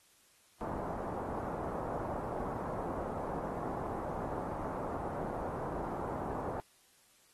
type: low-pass noise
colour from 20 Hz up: white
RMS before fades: -39 dBFS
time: 0.61-6.6 s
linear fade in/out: 0 ms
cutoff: 960 Hz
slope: 24 dB/octave
effects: white hiss -66 dBFS RMS until 7.33 s + AAC 32 kbps